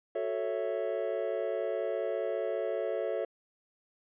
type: chord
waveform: triangle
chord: F# minor seventh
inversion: none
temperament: equal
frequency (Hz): 370 / 440 / 554.4 / 659.3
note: F#4 / A4 / C#5 / E5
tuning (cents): 0 / 0 / 0 / 0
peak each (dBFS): -36 / -33 / -33 / -34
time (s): 0.15-3.25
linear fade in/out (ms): 5
effects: resampled to 8000 Hz